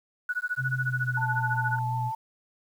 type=tone with tremolo; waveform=sine; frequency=1471 Hz; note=F#6; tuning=11 cents flat; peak=-24 dBFS; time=0.29-1.79 s; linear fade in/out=2 ms; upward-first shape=sine; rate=14 Hz; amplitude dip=100%
type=tone with pitch glide; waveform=sine; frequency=130.2 to 121.48 Hz; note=C3 to B2; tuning=-8 to -28 cents; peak=-28 dBFS; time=0.57-2.12 s; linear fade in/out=50 ms; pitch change=-120 cents; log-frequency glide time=0.69-1.48 s
type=tone with vibrato; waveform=sine; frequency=880 Hz; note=A5; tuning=in tune; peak=-29 dBFS; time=1.17-2.15 s; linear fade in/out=5 ms; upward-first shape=triangle; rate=5.4 Hz; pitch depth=27 cents each way
effects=9-bit